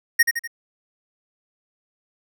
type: tone with echo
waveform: square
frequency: 1865 Hz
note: A#6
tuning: in tune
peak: -11 dBFS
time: 0.19-0.23 s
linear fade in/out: 10 ms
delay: 82 ms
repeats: 3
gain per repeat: -6 dB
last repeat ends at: 0.476 s
effects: none